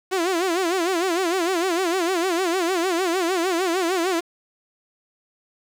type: tone with vibrato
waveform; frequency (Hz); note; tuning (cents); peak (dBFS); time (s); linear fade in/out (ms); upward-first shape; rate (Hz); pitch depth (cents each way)
sawtooth; 355.9; F4; +33; -16; 0.11-4.21; 20; sine; 6.6; 140
effects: low-pass 10000 Hz 12 dB/octave + 7-bit